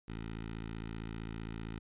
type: tone with notch filter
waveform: 10% pulse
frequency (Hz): 55.4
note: A1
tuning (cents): +13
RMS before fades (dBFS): -42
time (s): 0.08-1.79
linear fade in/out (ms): 5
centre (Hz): 670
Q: 1.2
effects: resampled to 8000 Hz